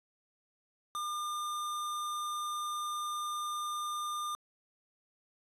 square tone, 1205 Hz, D6, 44 cents sharp, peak -35 dBFS, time 0.95-4.35 s, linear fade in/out 0 ms, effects resampled to 32000 Hz + 11-bit

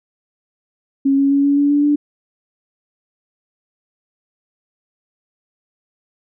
sine tone with pitch steps, 274 / 277 / 280.1 / 283.2 / 286.3 / 289.5 / 292.6 Hz, C#4 / C#4 / C#4 / C#4 / D4 / D4 / D4, -20 / -1 / +18 / +37 / -44 / -25 / -6 cents, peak -11 dBFS, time 1.05-1.96 s, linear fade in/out 10 ms, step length 130 ms, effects none

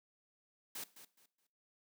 white noise with echo, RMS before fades -44 dBFS, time 0.75-0.84 s, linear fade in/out 5 ms, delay 210 ms, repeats 3, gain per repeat -12 dB, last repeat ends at 1.47 s, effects noise-tail reverb RT60 0.5 s tail -18 dB re dry + high-pass 150 Hz 12 dB/octave

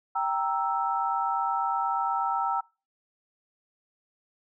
sine chord, E diminished, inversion first, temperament equal, 784 / 932.3 / 1318.5 Hz, G5 / Bb5 / E6, 0 / 0 / 0 cents, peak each -29 dBFS, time 0.15-2.61 s, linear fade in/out 10 ms, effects noise-tail reverb RT60 0.3 s tail -24 dB re dry

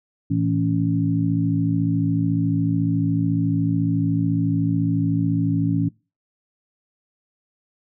harmonic tone with a mistuned harmonic, 56 Hz, A1, 31 cents sharp, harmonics 2 / 3 / 4 / 5, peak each -23 / -22 / -33 / -22 dBFS, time 0.3-5.89 s, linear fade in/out 10 ms, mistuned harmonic 3, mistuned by -21 cents, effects noise-tail reverb RT60 0.3 s tail -24 dB re dry

